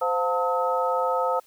sine tone cluster, 517 / 709 / 896 / 1280 Hz, C5 / F5 / A5 / D#6, -21 / +26 / +31 / +49 cents, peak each -25 / -29 / -27 / -27 dBFS, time 0.01-1.4 s, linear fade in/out 10 ms, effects white hiss -58 dBFS RMS until 1.46 s

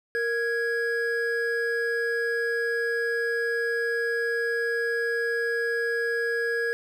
triangle tone pair together, 466.2 / 1661.2 Hz, A#4 / G#6, 0 / 0 cents, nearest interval octave + minor seventh, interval 2200 cents, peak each -25 dBFS, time 0.15-6.73 s, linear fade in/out 0 ms, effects none

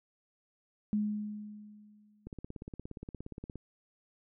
sine tone with exponential decay, 209.8 Hz, G#3, 18 cents sharp, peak -26 dBFS, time 0.93-2.27 s, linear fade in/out 0 ms, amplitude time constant 290 ms
click train, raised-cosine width 3 ms, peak -29 dBFS, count 23, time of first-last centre 2.27-3.557 s, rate 17.1 Hz
effects none

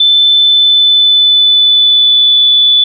sine tone with pitch glide, 3523 to 3472 Hz, A7 to A7, +1 to -24 cents, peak -4 dBFS, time 0-2.84 s, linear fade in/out 5 ms, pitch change -25 cents, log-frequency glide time 0.31-2.44 s, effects none

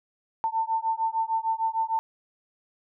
sine beating tone pair, 893 / 899.6 Hz, A5 / A5, +25 / +38 cents, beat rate 6.6 Hz, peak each -27 dBFS, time 0.44-1.99 s, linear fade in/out 0 ms, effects none

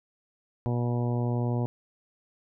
harmonic tone, 120.8 Hz, B2, 38 cents flat, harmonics 1 / 2 / 3 / 4 / 5 / 6 / 7 / 8, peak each -26 / -32 / -36 / -38 / -40 / -42 / -43 / -44 dBFS, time 0.66-1.66 s, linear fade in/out 0 ms, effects none

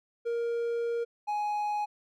triangle tone pair in turn, 468.6 / 835 Hz, A#4 / G#5, +9 / +9 cents, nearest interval minor seventh, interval 1000 cents, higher second, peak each -26 dBFS, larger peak neither, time 0.25-1.05 / 1.27-1.86 s, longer first, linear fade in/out 20 ms, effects none

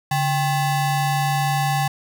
square ring-modulated tone, 465.9 Hz, A#4, 1 cent flat, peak -16 dBFS, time 0.11-1.88 s, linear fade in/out 5 ms, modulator 323 Hz, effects none

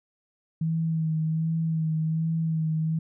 sine tone with vibrato, 160.4 Hz, E3, 47 cents flat, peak -23 dBFS, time 0.61-2.99 s, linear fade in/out 5 ms, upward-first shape sine, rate 1.3 Hz, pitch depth 28 cents each way, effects none

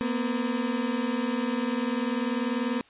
35% pulse tone pair together, 233.1 / 253.4 Hz, A#3 / B3, 0 / +45 cents, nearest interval minor second, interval 145 cents, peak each -27 dBFS, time 0.01-2.81 s, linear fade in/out 0 ms, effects white hiss -57 dBFS RMS until 2.89 s + resampled to 8000 Hz

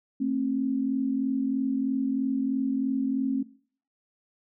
sine tone pair together, 225.8 / 268.9 Hz, A3 / C4, +45 / +47 cents, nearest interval minor third, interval 302 cents, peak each -29 / -25 dBFS, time 0.2-3.43 s, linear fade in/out 10 ms, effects noise-tail reverb RT60 0.5 s tail -20 dB re dry

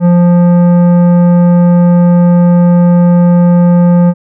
sine tone with tanh clipping, 175 Hz, F3, 4 cents sharp, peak -5 dBFS, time 0-4.14 s, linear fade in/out 50 ms, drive 12 dB, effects none

